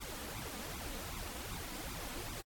pink noise with flanger, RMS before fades -44 dBFS, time 0-2.42 s, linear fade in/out 20 ms, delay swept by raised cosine 0.81 to 4.11 ms, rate 2.6 Hz, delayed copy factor +0.75, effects AAC 64 kbps

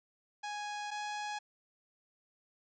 sawtooth tone pair in turn, 830.6 / 835.3 Hz, G#5 / G#5, 0 / +10 cents, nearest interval unison, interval 10 cents, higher second, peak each -34 / -33 dBFS, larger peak second, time 0.43-0.91 / 0.91-1.39 s, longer neither, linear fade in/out 10 ms, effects resampled to 16000 Hz

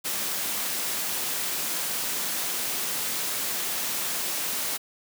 white high-pass noise, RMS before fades -29 dBFS, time 0.04-4.78 s, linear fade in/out 20 ms, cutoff 140 Hz, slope 24 dB/octave, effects none

